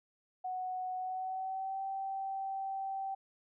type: tone with pitch glide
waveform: sine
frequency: 740 to 775.9 Hz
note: F#5 to G5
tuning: 0 to -18 cents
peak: -35 dBFS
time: 0.44-3.15 s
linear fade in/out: 10 ms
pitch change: +82 cents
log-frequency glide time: 0.97-1.82 s
effects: none